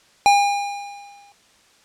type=tone with exponential decay; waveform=square; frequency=809 Hz; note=G#5; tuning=46 cents flat; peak=-10 dBFS; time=0.26-1.32 s; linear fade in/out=0 ms; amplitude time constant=230 ms; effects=white hiss -55 dBFS RMS until 1.84 s + low-pass 7000 Hz 12 dB/octave